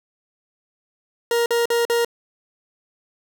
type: tone bursts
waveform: 40% pulse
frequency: 470 Hz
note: A#4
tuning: 14 cents sharp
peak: -16 dBFS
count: 4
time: 1.31-2.048 s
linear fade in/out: 2 ms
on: 150 ms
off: 46 ms
effects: none